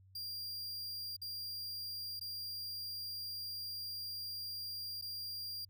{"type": "tone with dropouts", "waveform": "45% pulse", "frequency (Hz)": 4775, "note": "D8", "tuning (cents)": 28, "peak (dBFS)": -40, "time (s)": [0.15, 5.65], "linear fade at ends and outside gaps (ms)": 5, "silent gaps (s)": [[1.166, 1.216], [2.196, 2.211], [5.014, 5.022]], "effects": ["added 95 Hz sine -60 dBFS peak until 5.69 s"]}